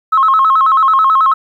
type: tone with vibrato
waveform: sine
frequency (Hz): 1180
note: D6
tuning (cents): +8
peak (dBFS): -6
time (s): 0.12-1.34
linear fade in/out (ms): 10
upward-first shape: square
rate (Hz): 9.2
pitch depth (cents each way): 160
effects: tanh soft clip ceiling -2 dBFS + 8-bit